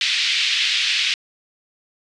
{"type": "band-pass noise", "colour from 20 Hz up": "white", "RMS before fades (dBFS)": -20, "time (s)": [0.01, 1.14], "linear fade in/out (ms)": 2, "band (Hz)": [2200, 4100], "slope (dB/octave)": 24, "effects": ["resampled to 22050 Hz"]}